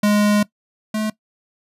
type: tone pair in turn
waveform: square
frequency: 207.7 / 215.5 Hz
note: G#3 / A3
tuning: 0 / -36 cents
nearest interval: minor second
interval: 64 cents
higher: second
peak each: -14 / -20 dBFS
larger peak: first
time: 0.03-0.43 / 0.94-1.1 s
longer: first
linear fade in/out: 5 ms
effects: noise-tail reverb RT60 0.1 s tail -19 dB re dry + resampled to 32000 Hz